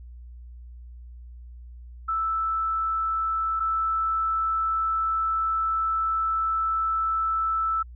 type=tone pair in turn; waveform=sine; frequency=1318.5 / 1318.5 Hz; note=E6 / E6; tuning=0 / 0 cents; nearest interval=unison; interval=0 cents; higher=neither; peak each=-23 / -22 dBFS; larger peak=second; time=2.08-3.6 / 3.6-7.83 s; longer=second; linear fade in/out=10 ms; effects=added 60 Hz sine -40 dBFS peak until 7.95 s